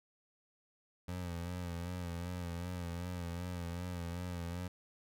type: tone with vibrato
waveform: 25% pulse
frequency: 87.5 Hz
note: F2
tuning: 4 cents sharp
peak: -35 dBFS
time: 1.08-4.68 s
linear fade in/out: 5 ms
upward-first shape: sine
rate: 2.6 Hz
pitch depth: 51 cents each way
effects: none